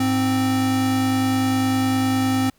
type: tone pair together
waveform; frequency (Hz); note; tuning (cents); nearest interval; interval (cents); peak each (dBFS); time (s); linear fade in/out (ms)
square; 103.83 / 261.6; G#2 / C4; 0 / 0; octave + major third; 1600; -26 / -19; 0-2.5; 5
effects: pink hiss -61 dBFS RMS until 2.58 s